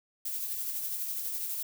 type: noise with tremolo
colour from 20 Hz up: violet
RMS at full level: -33 dBFS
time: 0.25-1.63 s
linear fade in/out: 5 ms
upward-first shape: triangle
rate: 12 Hz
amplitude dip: 40%
effects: none